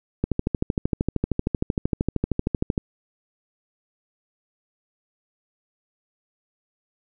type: click train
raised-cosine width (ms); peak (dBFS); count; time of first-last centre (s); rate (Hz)
3; -8; 34; 0.24-2.778; 13
effects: none